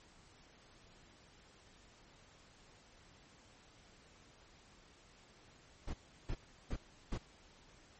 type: noise bursts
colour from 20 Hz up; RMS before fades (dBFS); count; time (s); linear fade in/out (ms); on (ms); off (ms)
brown; -38; 4; 5.87-7.18; 10; 65; 350
effects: pink hiss -63 dBFS RMS until 7.99 s + MP3 32 kbps